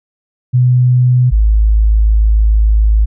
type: tone pair in turn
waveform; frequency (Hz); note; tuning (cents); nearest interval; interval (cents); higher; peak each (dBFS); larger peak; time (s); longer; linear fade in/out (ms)
sine; 125.1 / 53.47; B2 / A1; +23 / -49; octave + minor third; 1472; first; -6; neither; 0.53-1.31 / 1.31-3.06; second; 20
effects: none